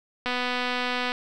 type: click train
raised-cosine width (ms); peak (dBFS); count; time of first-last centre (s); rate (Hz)
0.3; -12; 214; 0.26-1.119; 248
effects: none